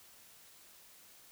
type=silence; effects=white hiss -59 dBFS RMS until 1.31 s